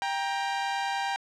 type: tone pair together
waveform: sawtooth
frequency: 790.4 / 940 Hz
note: G5 / A#5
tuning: +14 / +14 cents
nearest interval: minor third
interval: 300 cents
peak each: -25 / -29 dBFS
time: 0.02-1.16 s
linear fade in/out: 0 ms
effects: low-pass 5000 Hz 12 dB/octave